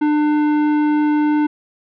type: tone with tanh clipping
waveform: sine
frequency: 299.5 Hz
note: D4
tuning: 34 cents sharp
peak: -15 dBFS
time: 0.01-1.47 s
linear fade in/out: 10 ms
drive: 13 dB
effects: none

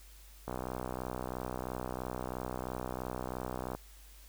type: click train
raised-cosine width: 1 ms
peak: -23 dBFS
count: 207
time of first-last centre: 0.48-3.75 s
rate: 63 Hz
effects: added 50 Hz sine -53 dBFS peak until 4.28 s + white hiss -59 dBFS RMS until 4.28 s

